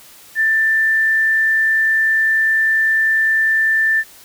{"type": "tone", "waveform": "sine", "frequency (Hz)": 1775, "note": "A6", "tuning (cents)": 15, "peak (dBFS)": -12, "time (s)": [0.35, 4.04], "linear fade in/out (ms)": 50, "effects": ["white hiss -43 dBFS RMS until 4.24 s"]}